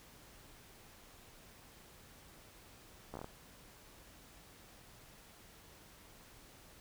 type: slowing click train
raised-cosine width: 1 ms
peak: -30 dBFS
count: 6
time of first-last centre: 3.14-3.244 s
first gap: 14 ms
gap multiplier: 1.2
effects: pink hiss -59 dBFS RMS until 6.8 s